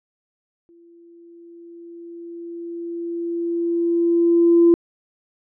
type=tone with exponential growth; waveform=sine; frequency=340 Hz; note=F4; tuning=46 cents flat; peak=-8 dBFS; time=0.69-4.74 s; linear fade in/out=0 ms; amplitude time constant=880 ms; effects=tanh soft clip ceiling -5 dBFS